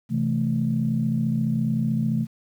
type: chord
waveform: sine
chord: A minor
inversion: first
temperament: equal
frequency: 130.81 / 164.81 / 220 Hz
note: C3 / E3 / A3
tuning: 0 / 0 / 0 cents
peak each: -25 / -26 / -23 dBFS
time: 0.09-2.27 s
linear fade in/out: 50 ms
effects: tanh soft clip ceiling -11 dBFS + 9-bit